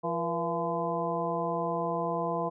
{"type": "harmonic tone with a mistuned harmonic", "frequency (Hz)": 170.1, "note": "F3", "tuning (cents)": -45, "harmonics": [1, 2, 3, 4, 5, 6], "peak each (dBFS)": [-36, -37, -34, -33, -38, -34], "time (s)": [0.03, 2.5], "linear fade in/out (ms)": 20, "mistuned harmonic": 3, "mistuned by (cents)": -87, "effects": []}